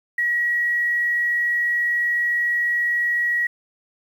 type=tone with quantisation; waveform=sine; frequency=1913 Hz; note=A#6; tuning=44 cents sharp; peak=-18 dBFS; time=0.18-3.47 s; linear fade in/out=5 ms; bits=8; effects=none